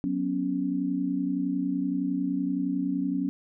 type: chord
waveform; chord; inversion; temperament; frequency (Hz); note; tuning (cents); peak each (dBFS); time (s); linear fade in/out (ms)
sine; F# suspended fourth; none; just; 185 / 246.7 / 277.5; F#3 / B3 / C#4; 0 / -2 / +2; -31 / -32 / -27; 0.04-3.29; 0
effects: none